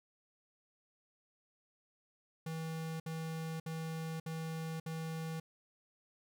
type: tone bursts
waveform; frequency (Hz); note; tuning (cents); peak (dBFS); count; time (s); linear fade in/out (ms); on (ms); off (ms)
square; 161.4; E3; -36; -39; 5; 2.46-5.4; 5; 540; 60
effects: none